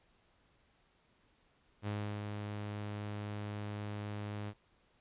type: tone with ADSR envelope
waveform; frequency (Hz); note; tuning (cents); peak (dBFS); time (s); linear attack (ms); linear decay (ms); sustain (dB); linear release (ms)
sawtooth; 103.83; G#2; 0; -31; 1.82-4.54; 53; 330; -4; 58
effects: pink hiss -71 dBFS RMS until 5 s + resampled to 8000 Hz